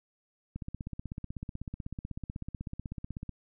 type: click train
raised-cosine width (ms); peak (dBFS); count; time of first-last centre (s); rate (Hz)
5; -25; 45; 0.56-3.293; 16.1
effects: none